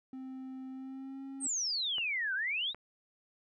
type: tone with pitch glide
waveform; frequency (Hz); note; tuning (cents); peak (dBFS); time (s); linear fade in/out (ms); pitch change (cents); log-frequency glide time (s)
triangle; 261.6 to 270.8; C4 to C#4; 0 to -40; -39; 0.13-1.47; 2; +60; 0.7-1.24
type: exponential two-way sweep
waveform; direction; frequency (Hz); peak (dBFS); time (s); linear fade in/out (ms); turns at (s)
sine; down then up; 8790 to 1479 to 3912; -31; 1.4-2.74; 50; 2.34
type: clicks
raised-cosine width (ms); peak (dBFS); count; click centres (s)
0.5; -30; 2; 1.983 / 2.746
effects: none